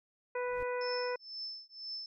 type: harmonic tone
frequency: 494.1 Hz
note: B4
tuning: 1 cent sharp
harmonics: 1 / 2 / 3 / 4 / 5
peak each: -34 / -40 / -44 / -46 / -48 dBFS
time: 0.35-1.16 s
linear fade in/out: 5 ms
type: noise with exponential growth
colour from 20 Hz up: brown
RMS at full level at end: -46 dBFS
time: 0.36-0.63 s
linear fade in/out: 1 ms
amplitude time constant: 57 ms
type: tone with tremolo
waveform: sine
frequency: 5274 Hz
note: E8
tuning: in tune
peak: -37 dBFS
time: 0.81-2.06 s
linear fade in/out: 2 ms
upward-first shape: triangle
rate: 2 Hz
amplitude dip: 100%
effects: none